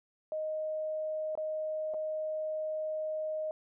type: tone with dropouts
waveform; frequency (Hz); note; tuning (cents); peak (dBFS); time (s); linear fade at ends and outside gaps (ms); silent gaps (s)
sine; 622.3; D#5; 0; -32; 0.32-3.51; 1; 1.353-1.375 / 1.938-1.943
effects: none